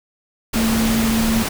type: tone in noise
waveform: sine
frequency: 224.4 Hz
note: A3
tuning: 34 cents sharp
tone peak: -16 dBFS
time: 0.55-1.43 s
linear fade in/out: 10 ms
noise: pink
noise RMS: -22 dBFS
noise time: 0.53-1.49 s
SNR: +3 dB
effects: none